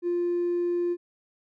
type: tone with hard clipping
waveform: sine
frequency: 349.2 Hz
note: F4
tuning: in tune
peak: -24 dBFS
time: 0.02-0.97 s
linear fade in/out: 50 ms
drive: 1 dB
effects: none